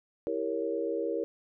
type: chord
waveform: sine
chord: E diminished seventh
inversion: none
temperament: equal with one note detuned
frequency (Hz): 329.6 / 397.5 / 466.2 / 554.4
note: E4 / G4 / Bb4 / Db5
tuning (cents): 0 / +24 / 0 / 0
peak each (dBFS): -35 / -36 / -32 / -36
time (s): 0.27-1.24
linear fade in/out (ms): 0
effects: none